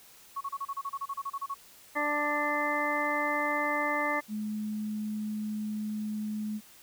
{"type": "tone bursts", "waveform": "sine", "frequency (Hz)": 1108.7, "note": "C#6", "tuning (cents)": 0, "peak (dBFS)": -31, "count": 15, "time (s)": [0.36, 1.544], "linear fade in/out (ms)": 10, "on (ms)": 50, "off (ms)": 31}
{"type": "harmonic tone", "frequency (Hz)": 294.5, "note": "D4", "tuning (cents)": 5, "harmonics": [1, 2, 3, 4, 6, 7], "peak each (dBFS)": [-36, -34, -34, -33, -34, -33], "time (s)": [1.95, 4.21], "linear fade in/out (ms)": 20}
{"type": "tone", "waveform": "sine", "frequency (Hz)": 212.8, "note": "G#3", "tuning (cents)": 42, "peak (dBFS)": -31, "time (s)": [4.28, 6.61], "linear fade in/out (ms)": 50}
{"effects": ["white hiss -55 dBFS RMS until 6.82 s"]}